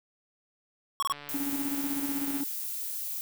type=tone bursts; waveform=square; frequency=1108.7 Hz; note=C#6; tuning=in tune; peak=-26 dBFS; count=3; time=1-1.123 s; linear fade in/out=0 ms; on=25 ms; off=24 ms
type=click train; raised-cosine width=0.3 ms; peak=-28 dBFS; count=189; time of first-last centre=1.11-2.407 s; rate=145 Hz
type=noise; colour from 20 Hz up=violet; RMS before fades=-35 dBFS; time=1.29-3.21 s; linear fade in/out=0 ms
type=tone with tremolo; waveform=triangle; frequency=280 Hz; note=C#4; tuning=18 cents sharp; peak=-27 dBFS; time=1.34-2.44 s; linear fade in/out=5 ms; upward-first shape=square; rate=16 Hz; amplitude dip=50%
effects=none